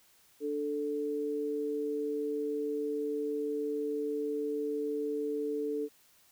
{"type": "tone pair together", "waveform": "sine", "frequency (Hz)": [293.7, 440], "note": ["D4", "A4"], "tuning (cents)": [0, 0], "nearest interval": "perfect fifth", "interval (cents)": 700, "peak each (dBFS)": [-36, -32], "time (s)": [0.4, 5.89], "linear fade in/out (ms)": 50, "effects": ["white hiss -64 dBFS RMS until 6.31 s"]}